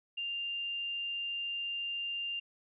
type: tone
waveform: sine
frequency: 2794 Hz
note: F7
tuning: in tune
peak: -34 dBFS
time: 0.17-2.4 s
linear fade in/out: 10 ms
effects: none